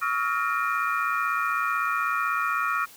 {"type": "tone cluster", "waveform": "sine", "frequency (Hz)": [1130, 1288, 1404, 1841, 2415], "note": ["C#6", "E6", "F6", "A#6", "D7"], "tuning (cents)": [33, -41, 9, -22, 48], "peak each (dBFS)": [-29, -28, -28, -33, -34], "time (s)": [0.01, 2.86], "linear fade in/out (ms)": 20, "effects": ["white hiss -49 dBFS RMS until 2.96 s"]}